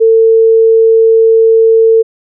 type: tone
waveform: sine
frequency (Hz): 450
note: A4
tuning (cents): +39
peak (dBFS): -3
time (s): 0-2.03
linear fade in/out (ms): 20
effects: none